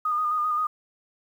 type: tone with vibrato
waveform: sine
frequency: 1228 Hz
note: D#6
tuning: 23 cents flat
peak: -22 dBFS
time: 0.05-0.67 s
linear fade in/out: 5 ms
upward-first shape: square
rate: 7.6 Hz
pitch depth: 27 cents each way
effects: 9-bit